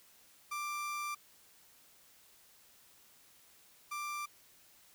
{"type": "tone pair in turn", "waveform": "30% pulse", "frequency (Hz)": [1181, 1181], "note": ["D6", "D6"], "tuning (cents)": [9, 9], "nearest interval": "unison", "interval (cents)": 0, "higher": "neither", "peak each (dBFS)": [-34, -35], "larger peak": "first", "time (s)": [[0.51, 1.15], [3.91, 4.26]], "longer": "first", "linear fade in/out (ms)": 10, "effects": ["white hiss -63 dBFS RMS until 4.94 s"]}